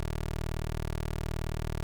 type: tone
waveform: 15% pulse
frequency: 38.89 Hz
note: D#1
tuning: in tune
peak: -25 dBFS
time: 0-1.83 s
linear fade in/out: 0 ms
effects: none